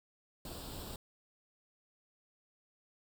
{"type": "noise with comb filter", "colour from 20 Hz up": "pink", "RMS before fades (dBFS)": -45, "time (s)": [0.45, 0.96], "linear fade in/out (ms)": 2, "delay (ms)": 0.24, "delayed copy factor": 0.7, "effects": []}